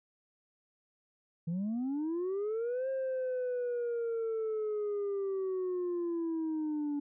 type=linear two-way sweep; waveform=sine; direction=up then down; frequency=159.5 to 534 to 286.4 Hz; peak=-29 dBFS; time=1.47-7 s; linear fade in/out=10 ms; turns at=2.89 s; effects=tanh soft clip ceiling -30 dBFS